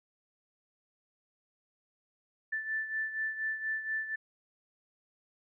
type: beating tone pair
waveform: sine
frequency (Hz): 1760 / 1764.2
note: A6 / A6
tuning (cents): 0 / +4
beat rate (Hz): 4.2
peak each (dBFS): -33 / -39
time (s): 2.52-4.16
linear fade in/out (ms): 10
effects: none